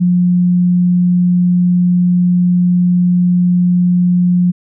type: tone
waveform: sine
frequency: 178.1 Hz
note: F3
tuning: 34 cents sharp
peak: -8 dBFS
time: 0-4.52 s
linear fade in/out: 20 ms
effects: none